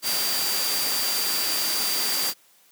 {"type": "tone in noise", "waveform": "sine", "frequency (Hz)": 4713, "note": "D8", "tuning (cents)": 5, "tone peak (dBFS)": -27, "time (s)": [0.02, 2.34], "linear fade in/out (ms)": 50, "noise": "white", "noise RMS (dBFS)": -26, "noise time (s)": [0.02, 2.34], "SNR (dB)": -4, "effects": ["white hiss -58 dBFS RMS until 2.71 s", "high-pass 200 Hz 12 dB/octave"]}